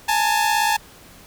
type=tone pair together; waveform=sawtooth; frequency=838.6 / 896 Hz; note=G#5 / A5; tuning=+17 / +31 cents; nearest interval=minor second; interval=114 cents; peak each=-16 / -16 dBFS; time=0.08-0.77 s; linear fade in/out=10 ms; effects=pink hiss -46 dBFS RMS until 1.26 s